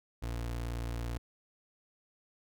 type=tone; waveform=30% pulse; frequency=58.27 Hz; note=A#1; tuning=in tune; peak=-32 dBFS; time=0.22-1.18 s; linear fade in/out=10 ms; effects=none